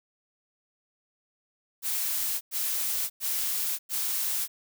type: noise bursts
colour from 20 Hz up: blue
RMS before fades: -29 dBFS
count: 4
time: 1.82-4.48 s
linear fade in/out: 50 ms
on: 590 ms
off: 100 ms
effects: none